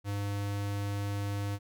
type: tone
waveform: square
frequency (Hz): 101.1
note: G#2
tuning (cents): -46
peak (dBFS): -32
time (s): 0.04-1.59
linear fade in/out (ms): 50
effects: none